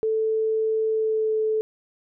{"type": "tone with pitch glide", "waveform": "sine", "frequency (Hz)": [440, 435.7], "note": ["A4", "A4"], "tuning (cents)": [0, -17], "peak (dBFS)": -20, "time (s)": [0.03, 1.61], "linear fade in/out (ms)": 0, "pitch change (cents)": -17, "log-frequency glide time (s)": [0.89, 1.37], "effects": []}